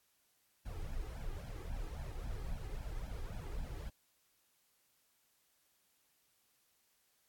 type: noise with flanger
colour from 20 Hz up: brown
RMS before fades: -42 dBFS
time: 0.65-3.9 s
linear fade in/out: 10 ms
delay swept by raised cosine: 1.2 to 2.5 ms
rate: 3.7 Hz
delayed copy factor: +0.9
effects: white hiss -75 dBFS RMS until 7.28 s + AAC 64 kbps